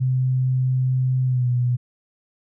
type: tone with pitch glide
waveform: sine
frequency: 128.9 to 123.22 Hz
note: C3 to B2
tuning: -26 to -4 cents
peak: -17 dBFS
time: 0-1.77 s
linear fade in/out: 20 ms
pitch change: -78 cents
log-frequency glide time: 1.26-1.48 s
effects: none